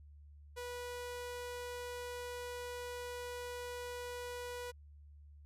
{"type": "tone", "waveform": "sawtooth", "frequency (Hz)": 488.9, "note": "B4", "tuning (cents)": -18, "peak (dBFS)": -38, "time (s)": [0.56, 4.72], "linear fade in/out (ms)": 20, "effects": ["added 73 Hz sine -54 dBFS peak until 5.45 s", "resampled to 32000 Hz"]}